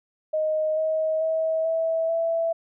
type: tone with pitch steps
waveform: sine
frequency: 622.3 / 632.1 / 642 / 652.1 / 662.4 Hz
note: D#5 / D#5 / E5 / E5 / E5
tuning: 0 / +27 / -46 / -19 / +8 cents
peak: -21 dBFS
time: 0.33-2.53 s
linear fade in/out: 10 ms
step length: 440 ms
effects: none